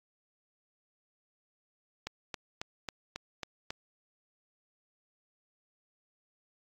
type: click train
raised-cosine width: 0.2 ms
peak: -19 dBFS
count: 7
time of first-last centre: 2.07-3.705 s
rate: 3.67 Hz
effects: AAC 48 kbps

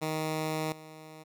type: tone with level steps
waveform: 10% pulse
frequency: 156.7 Hz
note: D#3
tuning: 13 cents sharp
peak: -22 / -38 dBFS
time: 0.01-1.24 s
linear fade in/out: 20 ms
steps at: 0.72 s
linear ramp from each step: 5 ms
effects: none

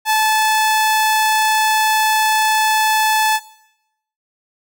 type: tone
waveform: sawtooth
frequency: 869 Hz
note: A5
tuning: 22 cents flat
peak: -9 dBFS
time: 0.05-3.4 s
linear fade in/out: 50 ms
effects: noise-tail reverb RT60 0.8 s tail -17 dB re dry

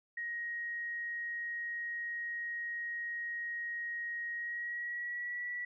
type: tone with pitch glide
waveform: sine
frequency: 1883 to 1947.2 Hz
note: A#6 to B6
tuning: +17 to -25 cents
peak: -36 dBFS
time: 0.17-5.65 s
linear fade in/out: 5 ms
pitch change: +58 cents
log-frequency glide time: 4.33-5.47 s
effects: none

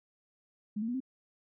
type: tone with pitch steps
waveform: sine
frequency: 209.3 / 225.6 / 243.2 / 262.2 Hz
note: G#3 / A3 / B3 / C4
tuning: +14 / +44 / -26 / +4 cents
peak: -31 dBFS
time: 0.76-1.004 s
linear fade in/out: 10 ms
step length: 61 ms
effects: none

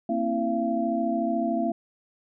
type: tone cluster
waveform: sine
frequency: 231.6 / 265.3 / 328 / 681 Hz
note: A#3 / C4 / E4 / F5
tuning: -11 / +24 / -9 / -44 cents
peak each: -28 / -30 / -30 / -27 dBFS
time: 0.09-1.72 s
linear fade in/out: 5 ms
effects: none

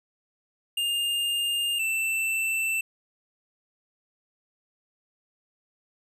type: tone pair in turn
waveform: square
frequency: 2814 / 2667 Hz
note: F7 / E7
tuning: +12 / +20 cents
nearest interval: minor second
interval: 92 cents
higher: first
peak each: -25 dBFS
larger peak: neither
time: 0.77-1.79 / 1.79-2.81 s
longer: neither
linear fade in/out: 5 ms
effects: resampled to 32000 Hz

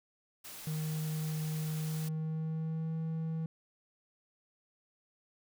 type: noise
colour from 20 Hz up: white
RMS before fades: -47 dBFS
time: 0.44-2.09 s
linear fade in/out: 10 ms
type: tone with pitch glide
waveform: triangle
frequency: 155.56 to 161.23 Hz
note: D#3 to E3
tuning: 0 to -38 cents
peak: -31 dBFS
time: 0.67-3.46 s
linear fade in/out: 2 ms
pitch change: +62 cents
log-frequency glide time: 1.7-2.94 s
effects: none

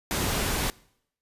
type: noise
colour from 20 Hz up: pink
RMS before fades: -27 dBFS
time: 0.11-0.7 s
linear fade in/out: 0 ms
effects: noise-tail reverb RT60 0.7 s tail -23 dB re dry + resampled to 32000 Hz

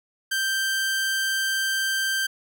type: tone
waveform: sawtooth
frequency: 1568 Hz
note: G6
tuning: in tune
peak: -19 dBFS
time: 0.31-2.27 s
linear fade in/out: 10 ms
effects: none

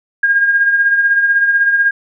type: tone with tremolo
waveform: sine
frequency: 1621 Hz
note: G#6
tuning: 42 cents flat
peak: -7 dBFS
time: 0.23-1.91 s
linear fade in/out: 5 ms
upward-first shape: sine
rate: 16 Hz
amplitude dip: 50%
effects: none

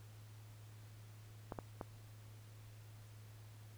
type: clicks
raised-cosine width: 1 ms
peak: -28 dBFS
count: 3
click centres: 1.522 / 1.588 / 1.812 s
effects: added 107 Hz sine -54 dBFS peak until 3.77 s + pink hiss -65 dBFS RMS until 3.77 s

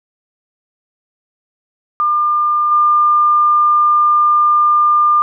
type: tone with level steps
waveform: sine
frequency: 1200 Hz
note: D6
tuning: 37 cents sharp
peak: -11 / -8 dBFS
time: 2-5.22 s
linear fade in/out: 0 ms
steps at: 2.71 s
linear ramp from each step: 10 ms
effects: none

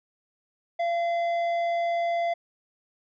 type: tone with tanh clipping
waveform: sine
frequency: 684 Hz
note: F5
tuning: 36 cents flat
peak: -25 dBFS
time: 0.79-2.34 s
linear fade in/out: 10 ms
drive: 9 dB
effects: none

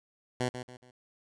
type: tone with echo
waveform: 10% pulse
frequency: 125.1 Hz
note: B2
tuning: 23 cents sharp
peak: -20 dBFS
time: 0.4-0.49 s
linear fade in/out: 5 ms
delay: 140 ms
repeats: 3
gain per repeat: -9 dB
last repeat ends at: 0.91 s
effects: resampled to 22050 Hz

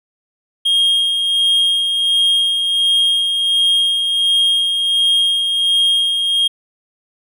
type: tone with tremolo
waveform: triangle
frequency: 3241 Hz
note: G#7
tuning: 43 cents flat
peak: -9 dBFS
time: 0.65-6.48 s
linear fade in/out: 10 ms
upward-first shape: sine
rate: 1.4 Hz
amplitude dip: 40%
effects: none

